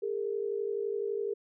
sine tone pair together, 405.3 / 457.2 Hz, G#4 / A#4, -42 / -34 cents, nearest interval major second, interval 208 cents, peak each -32 / -34 dBFS, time 0.02-1.34 s, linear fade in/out 10 ms, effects none

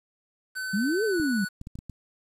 square tone with pitch glide, 1519 to 1477.5 Hz, F#6 to F#6, +45 to -3 cents, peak -31 dBFS, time 0.55-1.49 s, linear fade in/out 20 ms, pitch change -48 cents, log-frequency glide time 1.09-1.15 s
sine exponential two-way sweep, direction up then down, 185 to 458.6 to 185 Hz, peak -23 dBFS, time 0.73-1.45 s, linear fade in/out 10 ms, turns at 1.04 s
clicks, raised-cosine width 5 ms, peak -26 dBFS, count 6, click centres 1.199 / 1.614 / 1.671 / 1.755 / 1.789 / 1.897 s
effects resampled to 32000 Hz + 9-bit

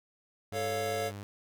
square chord, A augmented, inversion none, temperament equal, 440 / 554.4 / 698.5 Hz, A4 / C#5 / E#5, 0 / 0 / 0 cents, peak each -36 dBFS, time 0.52-1.12 s, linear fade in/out 50 ms
sawtooth tone, 100.9 Hz, G#2, 49 cents flat, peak -36 dBFS, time 0.52-1.23 s, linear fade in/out 0 ms
effects none

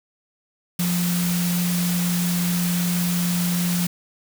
sine tone in noise, 175.7 Hz, F3, 11 cents sharp, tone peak -20 dBFS, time 0.79-3.87 s, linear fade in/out 5 ms, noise white, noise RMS -28 dBFS, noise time 0.79-3.87 s, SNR +5 dB, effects none

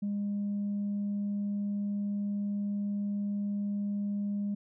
sine tone, 203.4 Hz, G#3, 36 cents flat, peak -28 dBFS, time 0.02-4.55 s, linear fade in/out 10 ms, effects tanh soft clip ceiling -27 dBFS

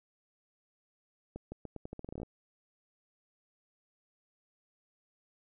accelerating click train, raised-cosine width 2 ms, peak -28 dBFS, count 15, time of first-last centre 1.36-2.232 s, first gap 160 ms, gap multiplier 0.83, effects none

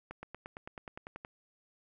accelerating click train, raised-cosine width 0.5 ms, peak -28 dBFS, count 12, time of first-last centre 0.11-1.249 s, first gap 120 ms, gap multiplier 0.97, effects none

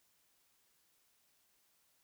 silence, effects white hiss -74 dBFS RMS until 2.03 s

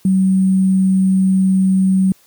sine tone with sample-and-hold, 189.3 Hz, F#3, 40 cents sharp, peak -10 dBFS, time 0.05-2.12 s, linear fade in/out 2 ms, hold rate 8820 Hz, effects white hiss -52 dBFS RMS until 2.26 s + high-pass 60 Hz 12 dB/octave

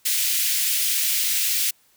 white high-pass noise, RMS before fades -22 dBFS, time 0.05-1.71 s, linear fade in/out 10 ms, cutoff 2100 Hz, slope 24 dB/octave, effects white hiss -60 dBFS RMS until 1.96 s

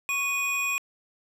square tone pair together, 1104.5 / 2478 Hz, C#6 / D#7, -7 / -8 cents, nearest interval octave + major second, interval 1399 cents, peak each -35 / -26 dBFS, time 0.09-0.78 s, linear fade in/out 0 ms, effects low-pass 12000 Hz 12 dB/octave + 9-bit

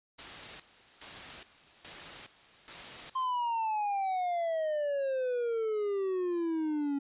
white noise with tremolo, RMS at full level -43 dBFS, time 0.18-3.24 s, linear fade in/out 10 ms, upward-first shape square, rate 1.2 Hz, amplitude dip 80%
triangle exponential sweep, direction down, 1054 to 277.2 Hz, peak -27 dBFS, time 3.15-6.99 s, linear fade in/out 10 ms
effects resampled to 8000 Hz

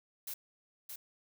blue noise with echo, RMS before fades -41 dBFS, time 0.27-0.34 s, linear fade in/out 5 ms, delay 620 ms, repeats 1, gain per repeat -4 dB, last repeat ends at 0.96 s, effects none

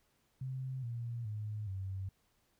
sine tone with pitch steps, 130.8 / 117.88 / 106.24 / 95.75 Hz, C3 / A#2 / G#2 / G2, 0 / +20 / +40 / -40 cents, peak -37 dBFS, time 0.41-2.09 s, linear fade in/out 5 ms, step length 420 ms, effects pink hiss -75 dBFS RMS until 2.59 s

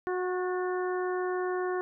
harmonic tone with a mistuned harmonic, 365.4 Hz, F#4, 22 cents flat, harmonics 1 / 2 / 3 / 4 / 5, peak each -29 / -37 / -38 / -41 / -43 dBFS, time 0.07-1.81 s, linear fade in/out 0 ms, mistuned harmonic 5, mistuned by -43 cents, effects none

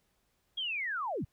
sine linear sweep, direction down, 3322 to 66.7 Hz, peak -32 dBFS, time 0.57-1.25 s, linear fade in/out 10 ms, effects pink hiss -75 dBFS RMS until 1.32 s

